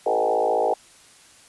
sine tone with frequency modulation, 620 Hz, D#5, 6 cents flat, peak -18 dBFS, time 0.06-0.74 s, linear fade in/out 5 ms, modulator 54.9 Hz, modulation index 4, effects white hiss -51 dBFS RMS until 1.48 s + resampled to 24000 Hz

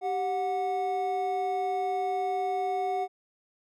triangle tone pair together, 389.1 / 733.2 Hz, G4 / F#5, -13 / -16 cents, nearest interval major seventh, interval 1097 cents, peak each -30 / -26 dBFS, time 0.01-3.08 s, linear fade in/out 50 ms, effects none

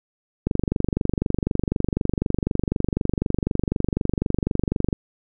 click train, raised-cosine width 3 ms, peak -7 dBFS, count 108, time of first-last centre 0.47-4.928 s, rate 24 Hz, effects none

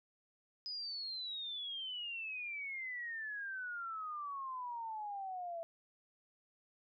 sine exponential sweep, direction down, 5030 to 659.3 Hz, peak -40 dBFS, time 0.66-5.63 s, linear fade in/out 0 ms, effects none

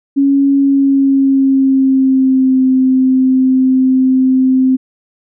sine tone with pitch glide, 277.2 to 260.1 Hz, C#4 to C4, 0 to -10 cents, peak -7 dBFS, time 0.16-4.77 s, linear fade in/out 20 ms, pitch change -110 cents, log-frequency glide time 0.57-2.62 s, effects none

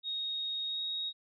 sine tone with pitch glide, 3743 to 3769 Hz, A#7 to A#7, +6 to +18 cents, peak -33 dBFS, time 0.03-1.13 s, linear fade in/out 50 ms, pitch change +12 cents, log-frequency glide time 0.67-0.81 s, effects none

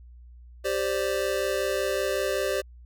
square chord, G suspended fourth, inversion none, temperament just, 392 / 522.7 / 588 Hz, G4 / C5 / D5, 0 / -2 / +2 cents, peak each -30 dBFS, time 0.64-2.62 s, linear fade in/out 20 ms, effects added 60 Hz sine -45 dBFS peak until 2.85 s

